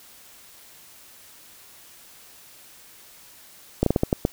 slowing click train, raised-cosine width 2 ms, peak -5 dBFS, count 7, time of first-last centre 3.83-4.251 s, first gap 33 ms, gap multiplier 1.3, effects white hiss -49 dBFS RMS until 4.32 s

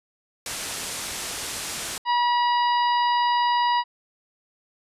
white low-pass noise, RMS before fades -32 dBFS, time 0.46-1.98 s, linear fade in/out 2 ms, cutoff 10000 Hz, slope 24 dB/octave
harmonic tone, 965 Hz, B5, 40 cents flat, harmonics 1 / 2 / 3 / 4 / 5, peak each -19 / -30 / -32 / -36 / -35 dBFS, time 2.05-3.84 s, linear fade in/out 50 ms
effects resampled to 32000 Hz

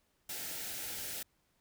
white band-stop noise, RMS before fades -41 dBFS, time 0.29-1.23 s, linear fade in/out 5 ms, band 920 to 1300 Hz, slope 96 dB/octave, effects pink hiss -75 dBFS RMS until 1.6 s

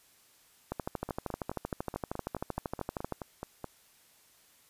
two click trains, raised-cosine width 1 ms, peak -23 / -19 dBFS, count 13 / 32, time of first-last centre 1.09-3.643 / 0.72-3.123 s, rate 4.7 / 12.9 Hz, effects white hiss -63 dBFS RMS until 4.69 s + resampled to 32000 Hz

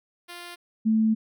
5% pulse / sine tone pair in turn, 349.2 / 220 Hz, F4 / A3, 0 / 0 cents, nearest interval minor sixth, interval 800 cents, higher first, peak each -27 / -18 dBFS, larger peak second, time 0.28-0.56 / 0.85-1.15 s, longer second, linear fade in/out 20 ms, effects none

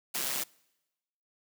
white noise with amplitude modulation, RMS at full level -30 dBFS, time 0.14-0.44 s, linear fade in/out 10 ms, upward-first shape sine, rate 133 Hz, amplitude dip 60%, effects noise-tail reverb RT60 1.0 s tail -26 dB re dry + high-pass 150 Hz 12 dB/octave

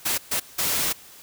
white noise bursts at uneven times, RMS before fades -24 dBFS, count 3, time 0.05-0.18 / 0.31-0.4 / 0.58-0.93 s, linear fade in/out 10 ms, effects white hiss -47 dBFS RMS until 1.22 s

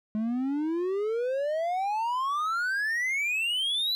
triangle exponential sweep, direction up, 211.1 to 4051 Hz, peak -24 dBFS, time 0.15-3.95 s, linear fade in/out 0 ms, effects none

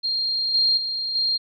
sine tone with level steps, 4210 Hz, C8, 10 cents sharp, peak -21 / -16 / -24 / -19 dBFS, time 0.03-1.38 s, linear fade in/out 20 ms, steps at 0.54 / 0.77 / 1.15 s, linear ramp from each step 5 ms, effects none

